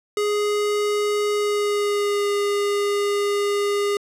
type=tone with pitch glide; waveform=square; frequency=415.3 to 407.2 Hz; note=G#4 to G#4; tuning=0 to -34 cents; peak=-20 dBFS; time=0.17-3.97 s; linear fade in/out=2 ms; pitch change=-34 cents; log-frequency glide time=1.34-2.3 s; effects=low-pass 11000 Hz 12 dB/octave